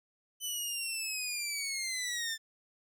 15% pulse linear sweep, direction down, 3017 to 1770 Hz, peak -27 dBFS, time 0.4-2.38 s, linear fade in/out 50 ms, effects none

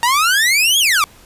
sawtooth exponential two-way sweep, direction up then down, 919 to 3397 to 1114 Hz, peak -8 dBFS, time 0.03-1.04 s, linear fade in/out 0 ms, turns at 0.79 s, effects pink hiss -45 dBFS RMS until 1.25 s + resampled to 32000 Hz

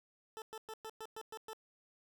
20% pulse tone bursts, 440 Hz, A4, in tune, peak -39 dBFS, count 8, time 0.37-1.532 s, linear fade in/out 0 ms, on 49 ms, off 110 ms, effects none

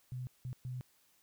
sine tone bursts at uneven times, 126.3 Hz, B2, 39 cents sharp, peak -38 dBFS, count 3, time 0.12-0.27 / 0.45-0.53 / 0.65-0.81 s, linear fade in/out 0 ms, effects white hiss -70 dBFS RMS until 1.22 s

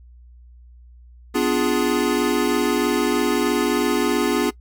square chord, B diminished seventh, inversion none, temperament equal with one note detuned, 250.5 / 293.7 / 349.2 / 415.3 Hz, B3 / D4 / F4 / Ab4, +25 / 0 / 0 / 0 cents, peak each -24 dBFS, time 1.34-4.51 s, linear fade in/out 20 ms, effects noise-tail reverb RT60 0.1 s tail -20 dB re dry + added 60 Hz sine -43 dBFS peak until 4.6 s

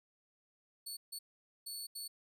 20% pulse tone bursts at uneven times, 4435 Hz, C#8, in tune, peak -36 dBFS, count 4, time 0.86-0.97 / 1.12-1.19 / 1.66-1.87 / 1.95-2.08 s, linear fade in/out 10 ms, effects none

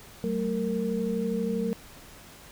sine tone cluster, 189 / 221.4 / 461 Hz, F#3 / A3 / A#4, +37 / +11 / -19 cents, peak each -30 dBFS, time 0.24-1.73 s, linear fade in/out 0 ms, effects pink hiss -49 dBFS RMS until 2.51 s

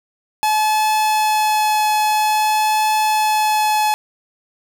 45% pulse tone with vibrato, 857 Hz, A5, 46 cents flat, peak -14 dBFS, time 0.43-3.94 s, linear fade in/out 0 ms, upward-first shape triangle, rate 0.5 Hz, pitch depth 9 cents each way, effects none

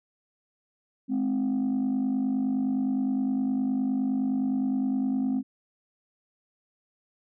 sine tone pair together, 212.3 / 262 Hz, G#3 / C4, +38 / +2 cents, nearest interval major third, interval 364 cents, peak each -27 / -23 dBFS, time 1.08-5.43 s, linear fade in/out 50 ms, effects tanh soft clip ceiling -21 dBFS

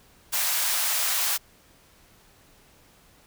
white high-pass noise, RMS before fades -25 dBFS, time 0.32-1.38 s, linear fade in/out 20 ms, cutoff 680 Hz, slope 24 dB/octave, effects pink hiss -57 dBFS RMS until 3.26 s

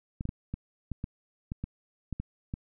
clicks, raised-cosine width 5 ms, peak -21 dBFS, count 11, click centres 0.209 / 0.254 / 0.291 / 0.54 / 0.917 / 1.041 / 1.519 / 1.64 / 2.127 / 2.2 / 2.539 s, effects none

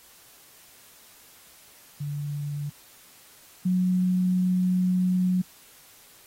sine tone pair in turn, 145.1 / 182.81 Hz, D3 / F#3, -21 / -21 cents, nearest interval major third, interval 400 cents, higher second, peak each -28 / -20 dBFS, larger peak second, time 2-2.7 / 3.65-5.42 s, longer second, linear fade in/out 10 ms, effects white hiss -53 dBFS RMS until 6.26 s + AAC 48 kbps

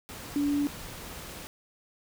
sine tone in noise, 287.9 Hz, D4, 34 cents flat, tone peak -24 dBFS, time 0.36-0.67 s, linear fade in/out 0 ms, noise pink, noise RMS -42 dBFS, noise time 0.09-1.47 s, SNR +15 dB, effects none

